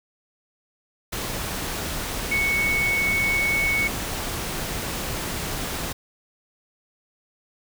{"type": "tone in noise", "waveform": "sine", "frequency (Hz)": 2217, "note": "C#7", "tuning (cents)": 0, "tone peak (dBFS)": -20, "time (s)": [2.31, 3.88], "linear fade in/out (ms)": 10, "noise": "pink", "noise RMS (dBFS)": -29, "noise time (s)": [1.12, 5.93], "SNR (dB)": 6, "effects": []}